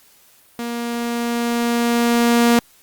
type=tone with level ramp; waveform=sawtooth; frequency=236.2 Hz; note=A#3; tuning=23 cents sharp; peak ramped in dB=-20 to -7 dBFS; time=0.59-2.59 s; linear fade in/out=0 ms; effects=white hiss -52 dBFS RMS until 2.82 s + Opus 48 kbps